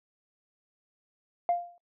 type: tone with exponential decay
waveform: sine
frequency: 698 Hz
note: F5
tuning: 1 cent flat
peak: -19 dBFS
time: 1.49-1.78 s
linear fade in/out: 1 ms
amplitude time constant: 62 ms
effects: noise-tail reverb RT60 0.1 s tail -23 dB re dry + tanh soft clip ceiling -18 dBFS